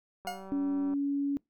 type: click train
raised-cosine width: 1 ms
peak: -33 dBFS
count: 133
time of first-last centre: 0.25-0.938 s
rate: 192 Hz
type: tone with exponential decay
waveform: 40% pulse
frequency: 717 Hz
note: F5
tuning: 45 cents sharp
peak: -29 dBFS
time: 0.27-0.5 s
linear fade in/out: 2 ms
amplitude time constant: 49 ms
type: tone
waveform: sine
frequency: 281.7 Hz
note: C#4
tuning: 28 cents sharp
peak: -27 dBFS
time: 0.52-1.37 s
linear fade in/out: 0 ms
effects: noise-tail reverb RT60 0.2 s tail -25 dB re dry

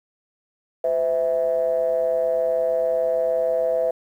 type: ring-modulated tone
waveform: triangle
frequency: 73.3 Hz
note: D2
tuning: 3 cents flat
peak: -13 dBFS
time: 0.84-3.91 s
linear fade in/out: 5 ms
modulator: 582 Hz
effects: tanh soft clip ceiling -9 dBFS + 9-bit

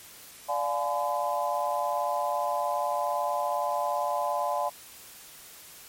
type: chord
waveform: sine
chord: D diminished seventh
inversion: none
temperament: just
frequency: 587.3 / 704.8 / 845.8 / 1014.9 Hz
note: D5 / F5 / Ab5 / Cb6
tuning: 0 / +16 / +31 / +47 cents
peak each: -31 dBFS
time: 0.48-4.7 s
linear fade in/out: 20 ms
effects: white hiss -48 dBFS RMS until 5.88 s + MP3 64 kbps

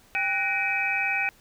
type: tone cluster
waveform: sine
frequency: 793 / 1490 / 1871 / 2330 / 2527 Hz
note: G5 / F#6 / A#6 / D7 / D#7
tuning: +20 / +12 / +6 / -14 / +26 cents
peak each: -32 / -31 / -34 / -28 / -27 dBFS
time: 0.15-1.29 s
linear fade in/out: 0 ms
effects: pink hiss -57 dBFS RMS until 1.4 s

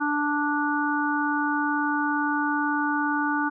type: harmonic tone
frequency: 293.7 Hz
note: D4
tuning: in tune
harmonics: 1 / 3 / 4 / 5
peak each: -26 / -28 / -31 / -27 dBFS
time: 0-3.5 s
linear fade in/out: 20 ms
effects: none

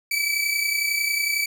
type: tone pair together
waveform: sawtooth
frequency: 2286 / 2317 Hz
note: D7 / D7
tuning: -47 / -24 cents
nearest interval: unison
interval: 23 cents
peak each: -21 dBFS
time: 0.11-1.46 s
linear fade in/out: 5 ms
effects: none

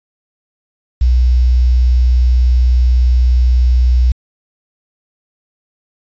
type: tone with quantisation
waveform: sine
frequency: 61.74 Hz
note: B1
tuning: in tune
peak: -7 dBFS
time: 1.01-4.12 s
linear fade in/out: 5 ms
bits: 6
effects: resampled to 16000 Hz

